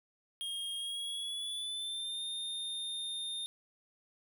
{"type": "tone with pitch glide", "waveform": "square", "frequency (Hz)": [3244, 3641], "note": ["G#7", "A#7"], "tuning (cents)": [-41, -41], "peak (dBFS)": -37, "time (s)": [0.41, 3.46], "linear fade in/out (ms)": 0, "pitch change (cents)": 200, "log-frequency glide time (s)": [0.76, 2.22], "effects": []}